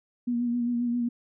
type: tone with vibrato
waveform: sine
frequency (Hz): 240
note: B3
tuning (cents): -49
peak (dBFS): -24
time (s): 0.27-1.09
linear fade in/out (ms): 10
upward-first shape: sine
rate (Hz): 7.5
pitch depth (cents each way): 31
effects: none